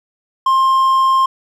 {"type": "tone", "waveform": "triangle", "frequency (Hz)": 1059, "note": "C6", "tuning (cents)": 21, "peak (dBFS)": -8, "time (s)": [0.46, 1.26], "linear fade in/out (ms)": 5, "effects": []}